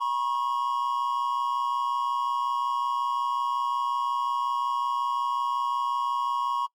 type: tone pair together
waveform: triangle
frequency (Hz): 965 / 1090.5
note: B5 / C#6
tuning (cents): -40 / -29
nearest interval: major second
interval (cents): 211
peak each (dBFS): -26 / -26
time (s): 0-6.67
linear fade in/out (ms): 20
effects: noise-tail reverb RT60 0.1 s tail -23 dB re dry + Opus 32 kbps